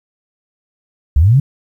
sine linear sweep, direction up, 62.1 to 146.83 Hz, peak -6 dBFS, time 1.16-1.4 s, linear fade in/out 5 ms, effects 8-bit

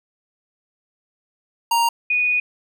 square / sine tone pair in turn, 932.3 / 2471 Hz, A#5 / D#7, 0 / -13 cents, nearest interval octave + perfect fourth, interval 1687 cents, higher second, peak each -16 dBFS, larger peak neither, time 1.71-1.89 / 2.1-2.4 s, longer second, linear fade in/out 5 ms, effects none

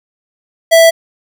square tone, 659.3 Hz, E5, in tune, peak -4 dBFS, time 0.71-0.91 s, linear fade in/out 20 ms, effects none

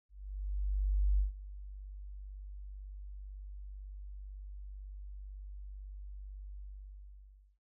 sine tone with ADSR envelope, 49 Hz, G1, in tune, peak -25 dBFS, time 0.09-7.59 s, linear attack 1100 ms, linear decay 130 ms, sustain -18 dB, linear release 990 ms, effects none

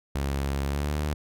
sawtooth tone with pitch glide, 69.3 to 74.7 Hz, C#2 to D2, 0 to +30 cents, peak -22 dBFS, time 0.15-1.14 s, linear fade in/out 5 ms, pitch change +130 cents, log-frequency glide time 0.66-0.94 s, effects none

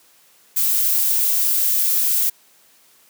violet noise, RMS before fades -18 dBFS, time 0.56-2.3 s, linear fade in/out 10 ms, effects white hiss -54 dBFS RMS until 3.09 s + high-pass 150 Hz 12 dB/octave

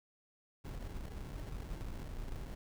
brown noise with sample-and-hold, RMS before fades -43 dBFS, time 0.64-2.55 s, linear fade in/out 10 ms, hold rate 1225 Hz, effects none

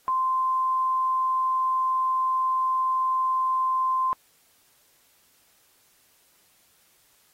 sine tone, 1040 Hz, C6, 11 cents flat, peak -21 dBFS, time 0.08-4.13 s, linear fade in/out 0 ms, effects white hiss -62 dBFS RMS until 7.33 s + AAC 48 kbps

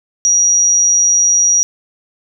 sine tone, 5760 Hz, F#8, 47 cents flat, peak -8 dBFS, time 0.25-1.63 s, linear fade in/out 0 ms, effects none

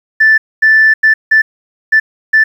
sine tone bursts at uneven times, 1760 Hz, A6, in tune, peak -3 dBFS, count 6, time 0.2-0.38 / 0.62-0.94 / 1.03-1.14 / 1.31-1.42 / 1.92-2 / 2.33-2.44 s, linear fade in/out 10 ms, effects tanh soft clip ceiling 0 dBFS + 7-bit

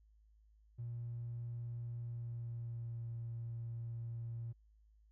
triangle tone with pitch glide, 118.3 to 116.13 Hz, A#2 to A#2, +26 to -6 cents, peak -37 dBFS, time 0.78-4.53 s, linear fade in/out 20 ms, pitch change -32 cents, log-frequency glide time 2.04-3.08 s, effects tanh soft clip ceiling -38 dBFS + added 53 Hz sine -64 dBFS peak until 5.11 s

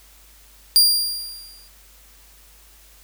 sawtooth tone with exponential decay, 4781 Hz, D8, 30 cents sharp, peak -6 dBFS, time 0.76-1.68 s, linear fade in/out 0 ms, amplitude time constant 200 ms, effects added 50 Hz sine -51 dBFS peak until 3.03 s + white hiss -51 dBFS RMS until 3.03 s

